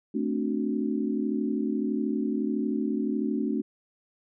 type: chord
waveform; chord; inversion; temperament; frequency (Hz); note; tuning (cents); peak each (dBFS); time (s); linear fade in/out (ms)
sine; D dominant seventh; second; equal; 220 / 261.6 / 293.7 / 370; A3 / C4 / D4 / F#4; 0 / 0 / 0 / 0; -29 / -31 / -30 / -34; 0.14-3.62; 10
effects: none